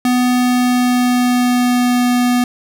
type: tone with pitch glide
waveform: square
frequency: 248.5 to 245.9 Hz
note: B3 to B3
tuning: +11 to -7 cents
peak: -12 dBFS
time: 0.05-2.44 s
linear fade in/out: 2 ms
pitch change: -18 cents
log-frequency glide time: 0.34-2.07 s
effects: none